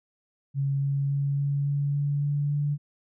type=tone with pitch steps; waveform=sine; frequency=138.59 / 139.55 / 140.52 / 141.5 / 142.49 / 143.48 / 144.48 / 145.48 Hz; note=C#3 / C#3 / C#3 / C#3 / C#3 / D3 / D3 / D3; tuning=0 / +12 / +24 / +36 / +48 / -40 / -28 / -16 cents; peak=-23 dBFS; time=0.54-2.78 s; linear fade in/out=50 ms; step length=280 ms; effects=none